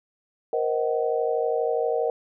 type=chord; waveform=sine; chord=C half-diminished seventh; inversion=third; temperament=just; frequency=470.9 / 523.3 / 627.9 / 753.5 Hz; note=Bb4 / C5 / Eb5 / Gb5; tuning=+18 / 0 / +16 / +31 cents; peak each=-24 / -30 / -28 / -30 dBFS; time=0.53-2.1 s; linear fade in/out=2 ms; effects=none